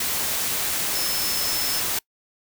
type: tone in noise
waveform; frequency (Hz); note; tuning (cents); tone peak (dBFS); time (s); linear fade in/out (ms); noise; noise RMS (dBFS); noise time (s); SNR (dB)
sine; 5260; E8; -5; -27; 0.95-1.8; 5; white; -25; 0-1.99; -5
effects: noise-tail reverb RT60 0.1 s tail -25 dB re dry